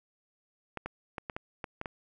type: clicks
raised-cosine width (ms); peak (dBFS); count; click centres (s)
0.5; -21; 8; 0.773 / 0.86 / 1.182 / 1.298 / 1.365 / 1.642 / 1.814 / 1.858
effects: none